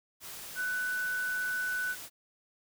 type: tone in noise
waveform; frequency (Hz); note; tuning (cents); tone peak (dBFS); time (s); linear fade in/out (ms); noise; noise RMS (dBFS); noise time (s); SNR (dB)
sine; 1493; F#6; +15; -30; 0.55-1.96; 50; white; -44; 0.2-2.1; +11
effects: none